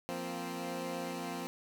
15% pulse chord, F suspended fourth, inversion none, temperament equal with one note detuned, 174.01 / 233.1 / 261.6 Hz, F3 / Bb3 / C4, -6 / 0 / 0 cents, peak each -35 / -37 / -34 dBFS, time 0.09-1.47 s, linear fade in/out 0 ms, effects none

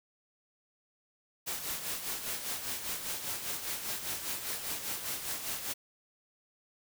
white noise with tremolo, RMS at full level -35 dBFS, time 1.46-5.74 s, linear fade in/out 20 ms, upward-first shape sine, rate 5 Hz, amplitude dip 55%, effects none

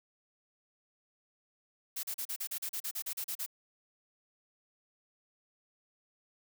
blue noise bursts, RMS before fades -37 dBFS, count 14, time 1.96-3.463 s, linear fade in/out 10 ms, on 73 ms, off 37 ms, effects none

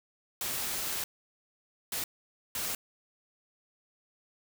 white noise bursts at uneven times, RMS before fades -34 dBFS, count 3, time 0.41-1.04 / 1.92-2.04 / 2.55-2.75 s, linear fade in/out 2 ms, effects none

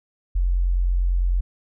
sine tone, 44.47 Hz, F1, 32 cents sharp, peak -17 dBFS, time 0.35-1.41 s, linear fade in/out 10 ms, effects none

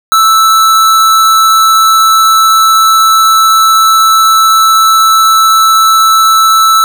square tone with amplitude modulation, 1316 Hz, E6, 3 cents flat, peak -3 dBFS, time 0.12-6.84 s, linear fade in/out 0 ms, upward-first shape sine, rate 207 Hz, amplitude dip 25%, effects none

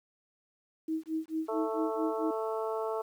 sine tone with tremolo, 318.5 Hz, D#4, 41 cents sharp, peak -28 dBFS, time 0.88-2.31 s, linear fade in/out 5 ms, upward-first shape sine, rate 4.5 Hz, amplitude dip 100%
harmonic tone, 220.9 Hz, A3, 7 cents sharp, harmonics 2 / 3 / 4 / 5 / 6, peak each -33 / -37 / -39 / -41 / -43 dBFS, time 1.48-3.02 s, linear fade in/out 10 ms
effects 10-bit

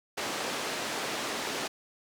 pink band-pass noise, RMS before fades -34 dBFS, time 0.17-1.68 s, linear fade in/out 10 ms, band 310 to 7000 Hz, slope 12 dB/octave, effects none

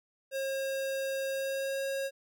square tone with pitch glide, 539 to 544.3 Hz, C#5 to C#5, -49 to -32 cents, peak -32 dBFS, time 0.31-2.11 s, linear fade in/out 50 ms, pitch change +17 cents, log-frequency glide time 1.27-1.83 s, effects none

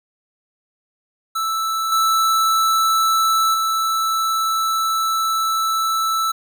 square tone with level steps, 1318.5 Hz, E6, in tune, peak -20 / -15 / -18 dBFS, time 1.35-6.32 s, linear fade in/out 10 ms, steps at 1.92 / 3.54 s, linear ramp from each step 2 ms, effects none

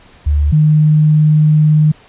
sine tone pair in turn, 73.42 / 152.99 Hz, D2 / D#3, 0 / -29 cents, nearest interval octave + minor second, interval 1271 cents, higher second, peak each -9 / -6 dBFS, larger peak second, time 0.26-0.52 / 0.52-1.92 s, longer second, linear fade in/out 10 ms, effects pink hiss -44 dBFS RMS until 2.08 s + resampled to 8000 Hz

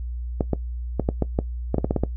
clicks, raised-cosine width 2 ms, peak -7 dBFS, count 12, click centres 0.408 / 0.533 / 0.997 / 1.089 / 1.223 / 1.389 / 1.744 / 1.783 / 1.845 / 1.909 / 1.963 / 2.036 s, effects noise-tail reverb RT60 0.1 s tail -18 dB re dry + added 60 Hz sine -27 dBFS peak until 2.16 s

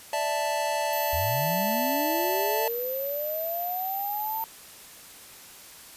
square chord, D suspended second, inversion none, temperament equal, 587.3 / 659.3 / 880 Hz, D5 / E5 / A5, 0 / 0 / 0 cents, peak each -31 / -32 / -29 dBFS, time 0.13-2.68 s, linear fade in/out 2 ms
sine tone, 12090 Hz, F#9, 36 cents sharp, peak -32 dBFS, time 0.93-4.44 s, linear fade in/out 0 ms
sine linear sweep, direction up, 73.2 to 902 Hz, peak -29 dBFS, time 1.13-4.44 s, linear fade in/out 0 ms
effects white hiss -47 dBFS RMS until 5.96 s + resampled to 32000 Hz

